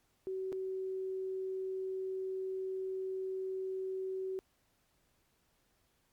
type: tone with dropouts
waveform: sine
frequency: 378.6 Hz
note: F#4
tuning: 40 cents sharp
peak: -35 dBFS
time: 0.27-4.39 s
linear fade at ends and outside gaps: 0 ms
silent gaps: 0.521-0.527 s
effects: pink hiss -74 dBFS RMS until 6.12 s + MP3 96 kbps